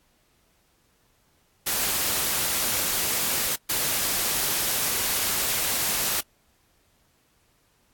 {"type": "noise bursts at uneven times", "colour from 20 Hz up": "white", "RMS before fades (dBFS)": -25, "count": 2, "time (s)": [[1.66, 3.56], [3.69, 6.21]], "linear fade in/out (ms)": 10, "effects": ["pink hiss -65 dBFS RMS until 7.93 s", "AAC 64 kbps"]}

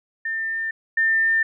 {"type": "tone pair in turn", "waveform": "sine", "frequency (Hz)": [1799, 1799], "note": ["A6", "A6"], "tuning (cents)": [38, 38], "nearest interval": "unison", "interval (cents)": 0, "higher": "neither", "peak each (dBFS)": [-23, -16], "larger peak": "second", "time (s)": [[0.25, 0.71], [0.97, 1.43]], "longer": "neither", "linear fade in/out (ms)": 5, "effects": []}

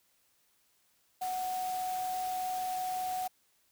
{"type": "tone in noise", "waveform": "sine", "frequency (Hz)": 740, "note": "F#5", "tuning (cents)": 0, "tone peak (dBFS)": -32, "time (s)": [1.21, 3.28], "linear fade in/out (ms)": 10, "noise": "white", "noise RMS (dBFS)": -45, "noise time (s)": [1.21, 3.28], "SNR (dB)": 10, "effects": ["white hiss -71 dBFS RMS until 3.71 s"]}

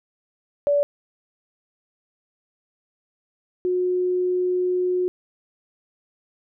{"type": "tone pair in turn", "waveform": "sine", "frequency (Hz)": [576, 362.9], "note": ["D5", "F#4"], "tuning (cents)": [-34, -34], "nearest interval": "minor sixth", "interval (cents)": 800, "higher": "first", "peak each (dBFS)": [-16, -19], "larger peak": "first", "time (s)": [[0.67, 0.83], [3.65, 5.08]], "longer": "second", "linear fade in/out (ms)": 0, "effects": []}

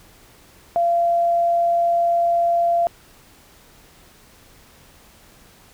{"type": "tone", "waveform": "sine", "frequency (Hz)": 686, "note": "F5", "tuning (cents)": -31, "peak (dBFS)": -15, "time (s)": [0.76, 2.87], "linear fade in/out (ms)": 0, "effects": ["pink hiss -50 dBFS RMS until 5.73 s"]}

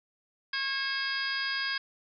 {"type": "harmonic tone with a mistuned harmonic", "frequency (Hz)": 544, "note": "C#5", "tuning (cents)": -33, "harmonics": [2, 3, 4, 5, 6, 7, 8, 9], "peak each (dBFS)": [-41, -32, -40, -41, -39, -44, -43, -35], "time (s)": [0.53, 1.78], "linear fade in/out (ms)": 5, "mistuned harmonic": 5, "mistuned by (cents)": -63, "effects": []}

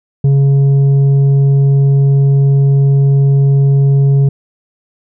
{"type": "tone with tanh clipping", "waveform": "sine", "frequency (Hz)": 138.59, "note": "C#3", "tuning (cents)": 0, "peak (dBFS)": -7, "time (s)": [0.24, 4.29], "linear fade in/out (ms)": 5, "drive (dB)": 5, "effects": []}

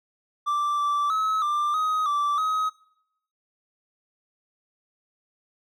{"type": "tone with pitch steps", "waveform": "triangle", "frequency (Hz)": [1173, 1166, 1287, 1186, 1258, 1166, 1267], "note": ["D6", "D6", "E6", "D6", "D#6", "D6", "D#6"], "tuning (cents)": [-2, -13, -42, 17, 19, -13, 31], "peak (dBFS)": -20, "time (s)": [0.46, 2.7], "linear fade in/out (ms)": 20, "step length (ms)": 320, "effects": ["noise-tail reverb RT60 0.8 s tail -21 dB re dry"]}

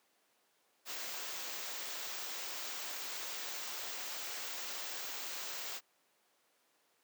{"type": "band-stop noise", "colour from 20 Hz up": "white", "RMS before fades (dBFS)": -42, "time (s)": [0.85, 5.81], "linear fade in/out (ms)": 50, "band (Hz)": [7700, 15000], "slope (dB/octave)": 48, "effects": ["pink hiss -73 dBFS RMS until 7.03 s", "high-pass 400 Hz 12 dB/octave"]}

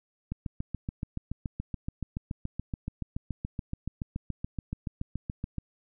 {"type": "click train", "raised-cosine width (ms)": 5, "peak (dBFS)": -20, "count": 38, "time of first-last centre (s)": [0.32, 5.583], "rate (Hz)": 7.03, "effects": []}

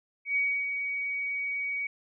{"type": "tone with ADSR envelope", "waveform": "sine", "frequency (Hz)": 2256, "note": "C#7", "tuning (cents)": 30, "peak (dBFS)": -23, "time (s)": [0.25, 1.87], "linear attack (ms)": 110, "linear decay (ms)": 300, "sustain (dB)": -6, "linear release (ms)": 4, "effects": []}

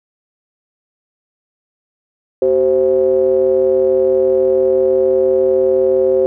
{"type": "ring-modulated tone", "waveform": "triangle", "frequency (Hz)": 72.2, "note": "D2", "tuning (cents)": -29, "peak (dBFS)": -5, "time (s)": [2.42, 6.26], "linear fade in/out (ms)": 0, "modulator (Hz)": 453, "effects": []}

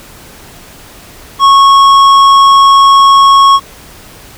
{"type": "tone with tanh clipping", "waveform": "sine", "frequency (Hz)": 1100, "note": "C#6", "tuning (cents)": -14, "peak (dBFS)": -3, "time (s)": [1.39, 3.6], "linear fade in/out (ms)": 50, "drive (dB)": 11, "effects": ["pink hiss -34 dBFS RMS until 4.37 s"]}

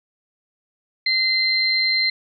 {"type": "tone pair together", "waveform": "sine", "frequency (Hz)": [2067, 4145], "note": ["C7", "C8"], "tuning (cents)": [-22, -17], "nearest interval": "octave", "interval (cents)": 1205, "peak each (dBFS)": [-20, -19], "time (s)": [1.06, 2.1], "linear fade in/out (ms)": 5, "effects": []}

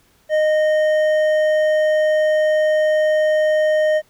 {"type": "tone with hard clipping", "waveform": "sine", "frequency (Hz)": 617, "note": "D#5", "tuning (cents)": -15, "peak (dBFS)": -15, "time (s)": [0.29, 4.02], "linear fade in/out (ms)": 50, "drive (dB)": 7, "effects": ["pink hiss -57 dBFS RMS until 4.09 s"]}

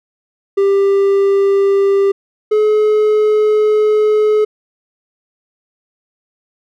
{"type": "tone pair in turn", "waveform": "triangle", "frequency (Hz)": [395.5, 426.2], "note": ["G4", "G#4"], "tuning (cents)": [15, 45], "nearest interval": "minor second", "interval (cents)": 130, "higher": "second", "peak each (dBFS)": -7, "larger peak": "neither", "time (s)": [[0.57, 2.12], [2.51, 4.45]], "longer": "second", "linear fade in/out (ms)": 10, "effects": []}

